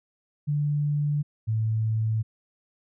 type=tone pair in turn; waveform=sine; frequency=146.83 / 110.41 Hz; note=D3 / A2; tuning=0 / +6 cents; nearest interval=perfect fourth; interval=494 cents; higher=first; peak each=-22 dBFS; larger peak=neither; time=0.47-1.23 / 1.47-2.23 s; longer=neither; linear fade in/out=20 ms; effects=none